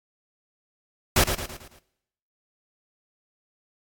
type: noise with echo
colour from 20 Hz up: pink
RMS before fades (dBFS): -18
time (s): 1.16-1.24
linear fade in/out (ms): 5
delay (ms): 110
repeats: 5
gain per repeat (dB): -7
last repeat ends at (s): 1.79
effects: noise-tail reverb RT60 0.8 s tail -19 dB re dry + AAC 64 kbps